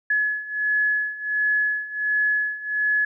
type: beating tone pair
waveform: sine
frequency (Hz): 1700 / 1701.4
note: G#6 / G#6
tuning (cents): +40 / +41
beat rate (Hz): 1.4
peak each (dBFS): -25 / -22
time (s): 0.1-3.05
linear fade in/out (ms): 5
effects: none